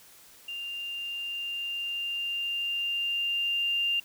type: tone with level ramp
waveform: sine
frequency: 2794 Hz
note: F7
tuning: in tune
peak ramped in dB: -34 to -24 dBFS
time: 0.48-4 s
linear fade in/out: 5 ms
effects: white hiss -54 dBFS RMS until 4.04 s